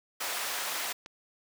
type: high-pass noise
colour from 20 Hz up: pink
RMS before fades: -34 dBFS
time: 0.2-0.93 s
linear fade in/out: 10 ms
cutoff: 810 Hz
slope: 12 dB/octave
type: click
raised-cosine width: 0.2 ms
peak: -28 dBFS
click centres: 1.061 s
effects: none